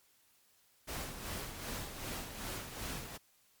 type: noise with tremolo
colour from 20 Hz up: pink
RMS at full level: -40 dBFS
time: 0.87-3.18 s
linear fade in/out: 20 ms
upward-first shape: sine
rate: 2.6 Hz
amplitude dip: 55%
effects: white hiss -69 dBFS RMS until 3.6 s + MP3 96 kbps